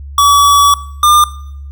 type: tone pair in turn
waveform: square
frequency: 1141 / 1201.2 Hz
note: C#6 / D6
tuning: +50 / +39 cents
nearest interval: minor second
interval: 89 cents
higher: second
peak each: -6 dBFS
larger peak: neither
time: 0.18-0.74 / 1.03-1.24 s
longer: first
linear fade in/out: 2 ms
effects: noise-tail reverb RT60 0.7 s tail -18 dB re dry + added 70 Hz sine -25 dBFS peak until 1.71 s